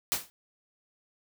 white noise with exponential decay, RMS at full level -24 dBFS, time 0.12-0.3 s, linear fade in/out 0 ms, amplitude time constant 39 ms, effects none

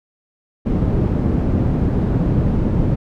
white low-pass noise, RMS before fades -17 dBFS, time 0.65-2.96 s, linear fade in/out 20 ms, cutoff 200 Hz, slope 12 dB/octave, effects none

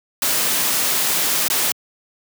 white noise with dropouts, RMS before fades -19 dBFS, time 0.22-1.72 s, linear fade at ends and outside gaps 2 ms, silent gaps 1.482-1.5 s, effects high-pass 150 Hz 12 dB/octave

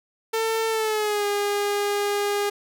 sawtooth tone with pitch glide, 447.8 to 408.3 Hz, A4 to G#4, +30 to -29 cents, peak -18 dBFS, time 0.33-2.5 s, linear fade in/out 10 ms, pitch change -159 cents, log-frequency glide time 0.69-1.26 s, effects none

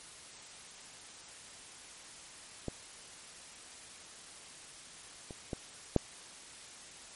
clicks, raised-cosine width 2 ms, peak -22 / -30 / -22 / -11 dBFS, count 4, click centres 2.683 / 5.308 / 5.532 / 5.963 s, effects white hiss -51 dBFS RMS until 7.15 s + MP3 48 kbps

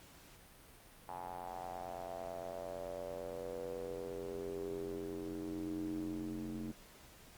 square tone with band-pass filter sweep, 44.47 Hz, F1, 32 cents sharp, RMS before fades -43 dBFS, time 1.08-6.72 s, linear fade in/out 10 ms, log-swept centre 860 to 260 Hz, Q 6.3, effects pink hiss -59 dBFS RMS until 7.37 s + Opus 48 kbps

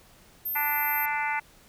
sine tone, 13290 Hz, G#9, in tune, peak -28 dBFS, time 0.45-1.06 s, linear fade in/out 10 ms
harmonic tone, 293.7 Hz, D4, in tune, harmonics 3 / 4 / 5 / 6 / 7 / 8 / 9, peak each -29 / -40 / -33 / -38 / -31 / -37 / -41 dBFS, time 0.55-1.4 s, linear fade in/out 10 ms
effects pink hiss -56 dBFS RMS until 1.68 s

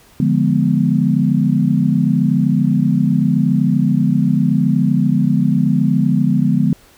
sine chord, D diminished seventh, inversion none, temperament equal, 146.83 / 174.61 / 207.7 / 246.9 Hz, D3 / F3 / Ab3 / Cb4, 0 / 0 / 0 / 0 cents, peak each -17 dBFS, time 0.2-6.73 s, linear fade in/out 2 ms, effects pink hiss -48 dBFS RMS until 6.97 s

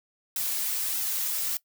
blue noise with flanger, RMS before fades -29 dBFS, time 0.36-1.57 s, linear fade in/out 2 ms, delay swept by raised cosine 1.7 to 4.5 ms, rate 1.6 Hz, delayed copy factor -0.65, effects noise-tail reverb RT60 0.1 s tail -20 dB re dry

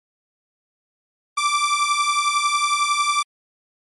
sawtooth beating tone pair, 1164 / 1175 Hz, D6 / D6, -16 / +1 cents, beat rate 11 Hz, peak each -18 / -16 dBFS, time 1.37-3.23 s, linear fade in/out 10 ms, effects MP3 48 kbps

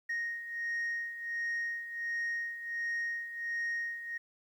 sine beating tone pair, 1864.7 / 1866.1 Hz, A#6 / A#6, 0 / +1 cents, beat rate 1.4 Hz, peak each -38 / -33 dBFS, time 0.09-4.18 s, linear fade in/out 10 ms, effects tanh soft clip ceiling -30 dBFS + 11-bit

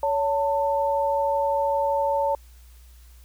sine tone pair together, 563 / 893.7 Hz, C#5 / A5, +27 / +27 cents, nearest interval minor sixth, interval 800 cents, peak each -23 dBFS, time 0.03-2.35 s, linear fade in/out 2 ms, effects added 60 Hz sine -46 dBFS peak until 3.24 s + white hiss -58 dBFS RMS until 3.24 s

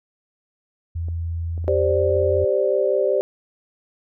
sine tone with pitch glide, 83.7 to 86.95 Hz, E2 to F2, +27 to -7 cents, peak -23 dBFS, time 0.95-2.45 s, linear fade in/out 10 ms, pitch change +66 cents, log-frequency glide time 1.89-2.01 s
clicks, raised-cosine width 2 ms, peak -27 dBFS, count 9, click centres 1.085 / 1.578 / 1.643 / 1.677 / 1.908 / 2.1 / 2.165 / 2.227 / 2.418 s
sine chord, G suspended fourth, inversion none, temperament just, 392 / 522.7 / 588 Hz, G4 / C5 / D5, 0 / -2 / +2 cents, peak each -21 dBFS, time 1.68-3.21 s, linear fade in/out 0 ms
effects none

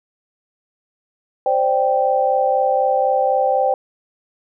sine chord, C suspended second, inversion none, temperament equal, 523.3 / 587.3 / 784 Hz, C5 / D5 / G5, 0 / 0 / 0 cents, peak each -18 / -21 / -17 dBFS, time 1.46-3.74 s, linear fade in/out 2 ms, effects none

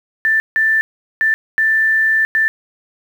sine tone bursts at uneven times, 1771 Hz, A6, 11 cents sharp, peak -11 dBFS, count 5, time 0.25-0.4 / 0.56-0.81 / 1.21-1.34 / 1.58-2.25 / 2.35-2.48 s, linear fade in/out 0 ms, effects 7-bit

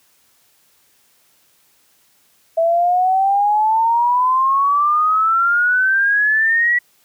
sine exponential sweep, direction up, 654 to 1950 Hz, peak -12 dBFS, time 2.57-6.79 s, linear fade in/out 10 ms, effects white hiss -57 dBFS RMS until 7.04 s + high-pass 60 Hz 12 dB/octave

